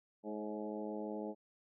harmonic tone with a mistuned harmonic, 105.9 Hz, G#2, 34 cents sharp, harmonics 2 / 3 / 4 / 5 / 6 / 7 / 8, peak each -44 / -45 / -45 / -47 / -49 / -55 / -51 dBFS, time 0.23-1.35 s, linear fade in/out 50 ms, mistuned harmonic 5, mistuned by +26 cents, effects none

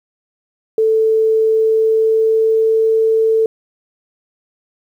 sine tone with pitch glide, 441.5 to 444.6 Hz, A4 to A4, +6 to +18 cents, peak -10 dBFS, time 0.78-3.46 s, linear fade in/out 2 ms, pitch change +12 cents, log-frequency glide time 1.45-2.88 s, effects 8-bit

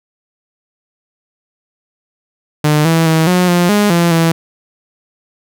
sawtooth tone with pitch steps, 150.7 / 163.9 / 160.5 / 180.5 / 175.6 / 206.8 / 170.9 / 165 Hz, D3 / E3 / E3 / F#3 / F3 / G#3 / F3 / E3, +45 / -10 / -46 / -43 / +10 / -7 / -37 / +2 cents, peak -5 dBFS, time 2.64-4.32 s, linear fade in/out 5 ms, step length 210 ms, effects none

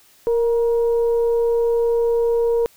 sine tone with frequency modulation, 466.2 Hz, A#4, in tune, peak -15 dBFS, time 0.27-2.66 s, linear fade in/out 0 ms, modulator 482 Hz, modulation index 0.27, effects white hiss -53 dBFS RMS until 2.76 s

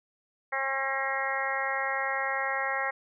harmonic tone with a mistuned harmonic, 270 Hz, C#4, 45 cents flat, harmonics 2 / 3 / 4 / 5 / 6 / 7 / 8, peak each -36 / -34 / -36 / -37 / -37 / -32 / -36 dBFS, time 0.52-2.91 s, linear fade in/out 10 ms, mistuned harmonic 8, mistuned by -22 cents, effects none

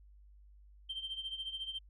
sine tone with tremolo, 3136 Hz, G7, in tune, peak -34 dBFS, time 0.89-1.79 s, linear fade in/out 10 ms, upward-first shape triangle, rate 14 Hz, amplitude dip 85%, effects tanh soft clip ceiling -33 dBFS + added 50 Hz sine -56 dBFS peak until 1.89 s

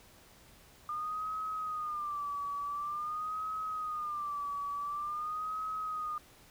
sine tone with vibrato, 1206 Hz, D6, 46 cents sharp, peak -34 dBFS, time 0.89-6.18 s, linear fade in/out 2 ms, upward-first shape sine, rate 0.47 Hz, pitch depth 95 cents each way, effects pink hiss -59 dBFS RMS until 6.5 s

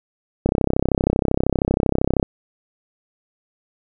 click train, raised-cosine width 2 ms, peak -3 dBFS, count 59, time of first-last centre 0.46-2.228 s, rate 32.8 Hz, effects none

